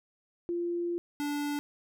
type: tone pair in turn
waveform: sine / square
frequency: 345.8 / 290.8 Hz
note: F4 / D4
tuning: -17 / -17 cents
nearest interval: minor third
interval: 300 cents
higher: first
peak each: -29 / -31 dBFS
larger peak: first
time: 0.49-0.98 / 1.2-1.59 s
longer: first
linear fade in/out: 0 ms
effects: none